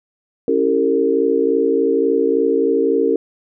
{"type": "chord", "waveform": "sine", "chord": "C# diminished seventh", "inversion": "none", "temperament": "equal with one note detuned", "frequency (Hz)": [277.2, 329.6, 392, 455.5], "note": ["C#4", "E4", "G4", "Bb4"], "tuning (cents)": [0, 0, 0, -40], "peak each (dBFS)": [-20, -22, -19, -16], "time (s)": [0.48, 3.16], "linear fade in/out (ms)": 2, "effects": []}